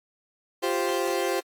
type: chord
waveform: 30% pulse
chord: F suspended second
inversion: none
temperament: equal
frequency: 349.2 / 392 / 523.3 Hz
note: F4 / G4 / C5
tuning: 0 / 0 / 0 cents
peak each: -26 dBFS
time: 0.62-1.41 s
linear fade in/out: 20 ms
effects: AAC 64 kbps